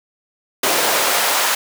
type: noise with high-pass filter sweep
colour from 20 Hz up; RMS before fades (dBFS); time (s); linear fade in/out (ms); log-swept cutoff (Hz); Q
pink; -17; 0.63-1.55; 5; 450 to 870; 1
effects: none